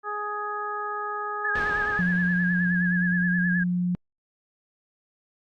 harmonic tone, 416.9 Hz, G#4, 7 cents sharp, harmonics 1 / 2 / 3 / 4, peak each -36 / -35 / -30 / -36 dBFS, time 0.03-2.02 s, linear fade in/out 50 ms
sine tone with vibrato, 1671 Hz, G#6, 10 cents sharp, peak -24 dBFS, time 1.44-3.64 s, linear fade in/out 10 ms, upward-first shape sine, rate 9.5 Hz, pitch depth 64 cents each way
pink noise with exponential decay, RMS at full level -32 dBFS, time 1.55-3.85 s, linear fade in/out 5 ms, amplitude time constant 500 ms
sine tone, 178.1 Hz, F3, 34 cents sharp, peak -22 dBFS, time 1.99-3.95 s, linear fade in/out 0 ms
effects low-pass 3000 Hz 12 dB/octave + Opus 48 kbps

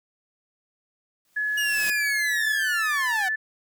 white noise with exponential growth, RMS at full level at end -29 dBFS, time 1.25-1.9 s, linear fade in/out 1 ms, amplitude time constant 140 ms
sine tone with pitch glide, 1700 to 1748.8 Hz, G#6 to A6, +40 to -11 cents, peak -23 dBFS, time 1.36-3.36 s, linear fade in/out 10 ms, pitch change +49 cents, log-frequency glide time 2.14-2.68 s
sawtooth linear sweep, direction down, 2898 to 726 Hz, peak -23 dBFS, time 1.57-3.29 s, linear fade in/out 10 ms
effects none

